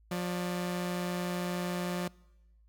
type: tone pair together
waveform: sawtooth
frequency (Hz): 177.97 / 587.3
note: F3 / D5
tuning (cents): +33 / 0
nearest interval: octave + major sixth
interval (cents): 2067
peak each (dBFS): -28 / -37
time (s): 0.11-2.08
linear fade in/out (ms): 5
effects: noise-tail reverb RT60 1.0 s tail -24 dB re dry + added 54 Hz sine -59 dBFS peak until 2.68 s